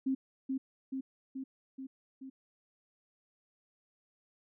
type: tone with echo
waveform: sine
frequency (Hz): 265.7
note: C4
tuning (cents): +27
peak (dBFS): -28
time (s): 0.06-0.15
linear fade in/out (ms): 10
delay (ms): 430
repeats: 5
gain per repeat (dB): -3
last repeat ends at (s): 2.3
effects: none